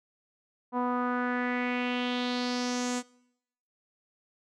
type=tone with low-pass filter sweep; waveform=sawtooth; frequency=246.9 Hz; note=B3; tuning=in tune; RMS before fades=-30 dBFS; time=0.72-3.03 s; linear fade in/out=50 ms; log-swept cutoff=960 to 7700 Hz; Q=3.5; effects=noise-tail reverb RT60 0.8 s tail -23 dB re dry